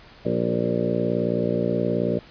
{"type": "harmonic tone with a mistuned harmonic", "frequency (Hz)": 58.8, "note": "A#1", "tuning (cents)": 16, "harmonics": [2, 3, 4, 5, 6, 7, 8, 9, 10], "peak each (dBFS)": [-31, -27, -28, -33, -29, -32, -28, -31, -29], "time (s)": [0.25, 2.19], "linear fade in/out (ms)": 5, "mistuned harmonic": 7, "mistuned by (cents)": -24, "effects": ["pink hiss -48 dBFS RMS until 2.3 s", "resampled to 11025 Hz"]}